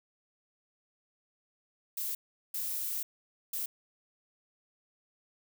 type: noise bursts at uneven times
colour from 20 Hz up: violet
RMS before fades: -35 dBFS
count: 3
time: 1.97-2.15 / 2.54-3.03 / 3.53-3.66 s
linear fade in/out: 5 ms
effects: none